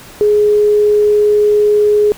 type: tone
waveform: sine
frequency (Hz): 418.1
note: G#4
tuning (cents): +12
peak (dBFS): -7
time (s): 0.21-2.12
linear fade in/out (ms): 0
effects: pink hiss -36 dBFS RMS until 2.17 s